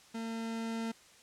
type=tone with level ramp; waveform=40% pulse; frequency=226.9 Hz; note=A#3; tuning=47 cents flat; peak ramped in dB=-36 to -33 dBFS; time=0.14-0.92 s; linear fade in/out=10 ms; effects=white hiss -59 dBFS RMS until 1.22 s + low-pass 8000 Hz 12 dB/octave